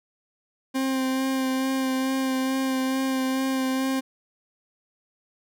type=tone with vibrato; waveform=40% pulse; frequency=263.5 Hz; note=C4; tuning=12 cents sharp; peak=-22 dBFS; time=0.74-4.01 s; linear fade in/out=20 ms; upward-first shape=sine; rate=2.3 Hz; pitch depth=16 cents each way; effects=none